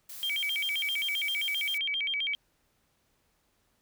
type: noise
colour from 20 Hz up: blue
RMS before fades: -43 dBFS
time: 0.09-1.78 s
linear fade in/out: 5 ms
type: tone with vibrato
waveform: sine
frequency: 2698 Hz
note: E7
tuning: 40 cents sharp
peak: -28 dBFS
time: 0.23-2.35 s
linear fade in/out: 0 ms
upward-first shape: square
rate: 7.6 Hz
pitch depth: 290 cents each way
effects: pink hiss -72 dBFS RMS until 3.81 s